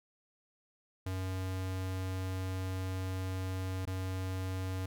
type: tone with dropouts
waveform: square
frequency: 93.7 Hz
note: F#2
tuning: 22 cents sharp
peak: -35 dBFS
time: 1.06-4.86 s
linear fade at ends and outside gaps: 5 ms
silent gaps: 3.854-3.872 s
effects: none